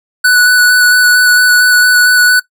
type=tone with vibrato; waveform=square; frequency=1483 Hz; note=F#6; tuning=4 cents sharp; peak=-5 dBFS; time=0.24-2.4 s; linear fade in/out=10 ms; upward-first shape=square; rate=4.4 Hz; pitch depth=10 cents each way; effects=noise-tail reverb RT60 0.1 s tail -18 dB re dry